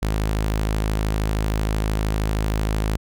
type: tone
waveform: sawtooth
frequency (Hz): 53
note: G#1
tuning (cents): +36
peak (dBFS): -16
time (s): 0.02-2.97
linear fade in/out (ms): 10
effects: none